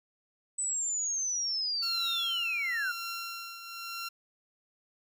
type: linear sweep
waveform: sine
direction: down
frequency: 8060 to 1382 Hz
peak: -29 dBFS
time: 0.58-2.92 s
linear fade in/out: 10 ms
type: tone with tremolo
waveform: 15% pulse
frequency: 1369 Hz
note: F6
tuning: 35 cents flat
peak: -28 dBFS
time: 1.82-4.09 s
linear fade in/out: 10 ms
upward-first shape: triangle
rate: 0.98 Hz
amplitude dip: 65%
effects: none